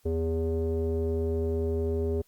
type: tone with low-pass filter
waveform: square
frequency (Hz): 81.3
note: E2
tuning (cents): -23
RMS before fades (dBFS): -28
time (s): 0.05-2.22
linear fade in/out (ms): 10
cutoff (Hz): 450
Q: 9.8
effects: white hiss -66 dBFS RMS until 2.27 s + Opus 48 kbps